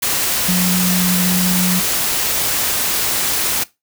sine tone in noise, 181.5 Hz, F#3, 33 cents flat, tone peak -14 dBFS, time 0.48-1.8 s, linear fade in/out 10 ms, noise white, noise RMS -18 dBFS, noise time 0.02-3.64 s, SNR +1 dB, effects noise-tail reverb RT60 0.2 s tail -19 dB re dry

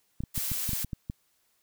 clicks, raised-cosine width 5 ms, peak -21 dBFS, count 9, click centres 0.205 / 0.237 / 0.378 / 0.517 / 0.692 / 0.733 / 0.846 / 0.932 / 1.099 s
blue noise, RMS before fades -32 dBFS, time 0.34-0.85 s, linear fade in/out 20 ms
effects white hiss -71 dBFS RMS until 1.62 s

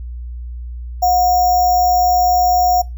sine tone with sample-and-hold, 724 Hz, F#5, 38 cents flat, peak -10 dBFS, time 1.02-2.82 s, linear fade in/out 10 ms, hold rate 6300 Hz, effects noise-tail reverb RT60 0.2 s tail -23 dB re dry + added 60 Hz sine -25 dBFS peak until 2.97 s

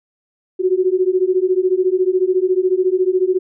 sine beating tone pair, 363.4 / 377.4 Hz, F#4 / F#4, -31 / +34 cents, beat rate 14 Hz, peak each -16 dBFS, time 0.59-3.39 s, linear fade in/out 20 ms, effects none

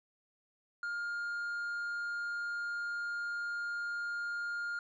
triangle tone, 1411 Hz, F6, 17 cents sharp, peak -33 dBFS, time 0.83-4.79 s, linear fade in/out 2 ms, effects resampled to 16000 Hz

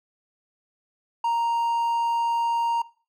triangle tone, 932 Hz, A#5, 1 cent flat, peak -19 dBFS, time 1.24-2.82 s, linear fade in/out 5 ms, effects noise-tail reverb RT60 0.4 s tail -20 dB re dry

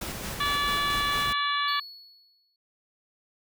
pink noise with tremolo, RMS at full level -34 dBFS, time 0.01-1.33 s, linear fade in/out 5 ms, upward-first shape square, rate 4.5 Hz, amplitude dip 25%
harmonic tone, 576 Hz, D5, 34 cents flat, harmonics 2 / 3 / 4 / 5 / 6 / 7, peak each -27 / -31 / -36 / -37 / -32 / -36 dBFS, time 0.4-1.8 s, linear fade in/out 5 ms
triangle tone with exponential decay, 4390 Hz, C#8, 18 cents flat, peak -31 dBFS, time 1.68-2.56 s, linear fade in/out 2 ms, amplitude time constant 190 ms
effects none

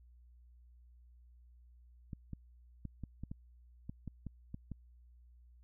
clicks, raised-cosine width 5 ms, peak -30 dBFS, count 11, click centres 2.132 / 2.333 / 2.853 / 3.037 / 3.236 / 3.315 / 3.895 / 4.077 / 4.267 / 4.544 / 4.717 s, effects added 60 Hz sine -58 dBFS peak until 5.63 s

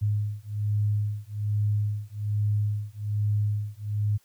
sine beating tone pair, 103.83 / 105.03 Hz, G#2 / G#2, 0 / +20 cents, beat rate 1.2 Hz, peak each -27 dBFS, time 0.01-4.18 s, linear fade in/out 20 ms, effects white hiss -64 dBFS RMS until 4.24 s

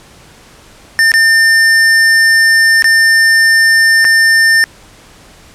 square tone with dropouts, 1800 Hz, A6, 39 cents sharp, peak -6 dBFS, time 0.99-4.64 s, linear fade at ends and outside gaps 0 ms, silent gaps 1.118-1.139 / 2.823-2.843 / 4.045-4.05 s, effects pink hiss -40 dBFS RMS until 5.54 s + low-pass 10000 Hz 12 dB/octave

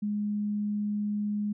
sine tone, 207.8 Hz, G#3, 1 cent sharp, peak -27 dBFS, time 0.02-1.53 s, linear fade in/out 10 ms, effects none

